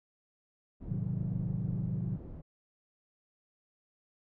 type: low-pass noise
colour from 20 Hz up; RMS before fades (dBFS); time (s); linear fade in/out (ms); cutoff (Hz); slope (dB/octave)
pink; -45; 0.8-2.42; 20; 340; 12
type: chord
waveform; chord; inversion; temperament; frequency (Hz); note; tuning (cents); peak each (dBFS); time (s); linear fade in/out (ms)
sine; A diminished seventh; none; equal with one note detuned; 110 / 130.81 / 158.1 / 185; A2 / C3 / Eb3 / Gb3; 0 / 0 / +28 / 0; -37; 0.88-2.17; 10
effects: none